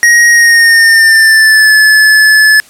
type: tone with pitch glide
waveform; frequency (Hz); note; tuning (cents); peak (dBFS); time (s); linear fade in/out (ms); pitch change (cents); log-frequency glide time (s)
square; 1884 to 1727.6; A#6 to A6; +18 to -32; -3; 0.03-2.6; 0; -150; 0.29-1.74
effects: white hiss -39 dBFS RMS until 2.69 s + low-pass 11000 Hz 12 dB/octave